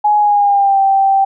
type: tone with pitch glide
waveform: sine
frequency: 837 to 780.9 Hz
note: G#5 to G5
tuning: +13 to -7 cents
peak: -8 dBFS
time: 0.04-1.25 s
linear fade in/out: 10 ms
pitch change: -120 cents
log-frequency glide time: 0.18-0.8 s
effects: none